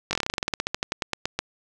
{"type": "slowing click train", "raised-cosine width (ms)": 0.2, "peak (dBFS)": -7, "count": 22, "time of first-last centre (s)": [0.11, 1.39], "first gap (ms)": 20, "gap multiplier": 1.1, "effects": []}